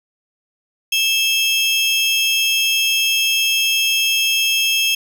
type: tone pair together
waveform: 35% pulse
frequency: 2637 / 3237 Hz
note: E7 / G#7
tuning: 0 / -45 cents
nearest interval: major third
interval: 355 cents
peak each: -16 dBFS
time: 0.92-4.95 s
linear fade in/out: 5 ms
effects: none